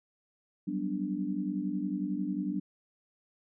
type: chord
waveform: sine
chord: G major seventh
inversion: third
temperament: equal with one note detuned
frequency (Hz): 185 / 196 / 247.8 / 293.7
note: F#3 / G3 / B3 / D4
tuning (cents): 0 / 0 / +6 / 0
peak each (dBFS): -37 / -35 / -38 / -34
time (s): 0.67-2.6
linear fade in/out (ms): 10
effects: none